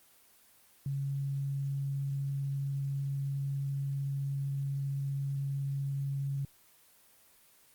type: tone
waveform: sine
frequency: 138.59 Hz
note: C#3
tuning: in tune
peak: -31 dBFS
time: 0.86-6.45 s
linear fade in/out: 2 ms
effects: white hiss -62 dBFS RMS until 7.74 s + Opus 24 kbps